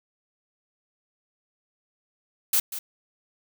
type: noise with echo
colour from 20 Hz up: blue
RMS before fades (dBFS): -21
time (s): 2.53-2.6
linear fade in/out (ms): 5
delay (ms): 190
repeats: 1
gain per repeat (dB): -12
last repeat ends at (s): 2.79
effects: none